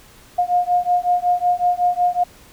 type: beating tone pair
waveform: sine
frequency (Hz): 710 / 715.4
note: F5 / F5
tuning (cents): +28 / +41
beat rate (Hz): 5.4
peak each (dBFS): -18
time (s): 0.38-2.24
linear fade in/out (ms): 10
effects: pink hiss -47 dBFS RMS until 2.52 s